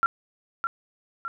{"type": "tone with echo", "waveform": "sine", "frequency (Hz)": 1367, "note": "F6", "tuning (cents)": -37, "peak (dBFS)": -17, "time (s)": [0.03, 0.06], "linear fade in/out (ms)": 0, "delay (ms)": 610, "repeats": 2, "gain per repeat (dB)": -6, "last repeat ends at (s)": 1.28, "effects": []}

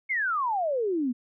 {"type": "exponential sweep", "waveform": "sine", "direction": "down", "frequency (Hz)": [2217, 233.1], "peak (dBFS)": -24, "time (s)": [0.09, 1.13], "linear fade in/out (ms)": 20, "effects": []}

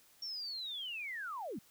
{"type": "linear sweep", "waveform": "sine", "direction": "down", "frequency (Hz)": [5560, 160.1], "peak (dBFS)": -39, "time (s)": [0.22, 1.59], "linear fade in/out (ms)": 5, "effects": ["white hiss -65 dBFS RMS until 1.7 s"]}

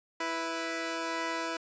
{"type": "tone pair together", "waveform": "10% pulse", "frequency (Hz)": [329.6, 493.9], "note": ["E4", "B4"], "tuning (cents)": [0, 0], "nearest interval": "perfect fifth", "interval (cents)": 700, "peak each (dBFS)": [-25, -29], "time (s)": [0.2, 1.57], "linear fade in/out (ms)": 5, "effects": ["resampled to 16000 Hz"]}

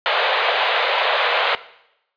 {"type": "band-pass noise", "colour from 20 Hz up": "pink", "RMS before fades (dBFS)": -19, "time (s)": [0.06, 1.55], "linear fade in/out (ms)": 0, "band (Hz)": [490, 3900], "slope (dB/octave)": 48, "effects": ["noise-tail reverb RT60 0.8 s tail -17 dB re dry", "resampled to 11025 Hz"]}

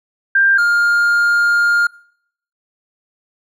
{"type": "tone pair in turn", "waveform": ["sine", "triangle"], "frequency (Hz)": [1588, 1409.8], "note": ["G6", "F6"], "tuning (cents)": [22, 16], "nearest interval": "major second", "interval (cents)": 206, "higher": "first", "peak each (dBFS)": -9, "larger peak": "neither", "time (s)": [[0.35, 0.58], [0.58, 1.87]], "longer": "second", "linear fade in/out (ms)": 5, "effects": ["noise-tail reverb RT60 0.7 s tail -24 dB re dry"]}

